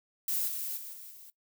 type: noise with level steps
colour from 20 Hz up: violet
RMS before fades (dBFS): -31 / -36 / -43 / -47 / -51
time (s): 0.28-1.3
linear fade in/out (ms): 2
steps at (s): 0.47 / 0.76 / 0.92 / 1.1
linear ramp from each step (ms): 20
effects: noise-tail reverb RT60 0.1 s tail -18 dB re dry